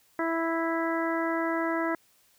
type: harmonic tone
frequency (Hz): 329.6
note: E4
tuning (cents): 0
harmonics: 1 / 2 / 3 / 4 / 5 / 6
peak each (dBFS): -29 / -32 / -34 / -35 / -36 / -37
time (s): 0.19-1.95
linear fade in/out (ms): 2
effects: white hiss -64 dBFS RMS until 2.38 s